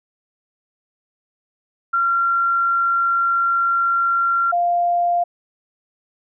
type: tone pair in turn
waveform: sine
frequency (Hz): 1374 / 697.8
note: F6 / F5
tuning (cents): -29 / -2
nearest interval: octave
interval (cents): 1173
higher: first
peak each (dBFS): -15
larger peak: neither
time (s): 1.93-4.52 / 4.52-5.24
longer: first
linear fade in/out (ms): 10
effects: none